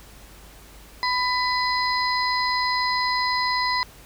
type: harmonic tone with a mistuned harmonic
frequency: 998 Hz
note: B5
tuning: 18 cents sharp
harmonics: 1 / 2 / 4 / 5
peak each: -23 / -26 / -29 / -30 dBFS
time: 1.03-3.83 s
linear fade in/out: 0 ms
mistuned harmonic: 4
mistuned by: +53 cents
effects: added 50 Hz sine -48 dBFS peak until 4.05 s + pink hiss -48 dBFS RMS until 4.05 s